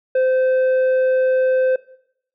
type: tone with tanh clipping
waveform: sine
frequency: 517 Hz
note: C5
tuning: 21 cents flat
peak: -15 dBFS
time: 0.15-1.76 s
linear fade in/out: 5 ms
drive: 6 dB
effects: noise-tail reverb RT60 0.7 s tail -19 dB re dry